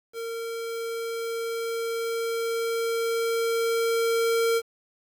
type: tone with level ramp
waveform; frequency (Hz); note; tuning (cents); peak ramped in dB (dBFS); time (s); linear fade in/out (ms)
square; 459.1; A#4; -26; -32 to -21; 0.13-4.62; 50
effects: 9-bit